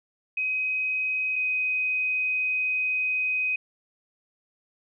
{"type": "tone pair in turn", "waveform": "sine", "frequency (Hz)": [2524, 2512], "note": ["D#7", "D#7"], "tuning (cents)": [24, 16], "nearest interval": "unison", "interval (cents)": 8, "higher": "first", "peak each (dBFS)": [-24, -23], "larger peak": "second", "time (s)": [[0.37, 1.36], [1.36, 3.56]], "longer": "second", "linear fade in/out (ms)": 5, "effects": []}